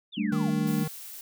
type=exponential sweep; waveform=sine; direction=down; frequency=3746 to 607 Hz; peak=-38 dBFS; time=0.12-0.51 s; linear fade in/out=20 ms
type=chord; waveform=sine; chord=G suspended second; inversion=none; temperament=just; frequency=196 / 220.5 / 294 Hz; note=G3 / A3 / D4; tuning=0 / +4 / +2 cents; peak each=-29 / -28 / -31 dBFS; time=0.17-0.84 s; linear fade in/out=10 ms
type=tone; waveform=square; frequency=156 Hz; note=D#3; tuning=5 cents sharp; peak=-30 dBFS; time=0.32-0.88 s; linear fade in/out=5 ms
type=noise; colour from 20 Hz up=blue; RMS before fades=-42 dBFS; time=0.67-1.21 s; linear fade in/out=2 ms
effects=none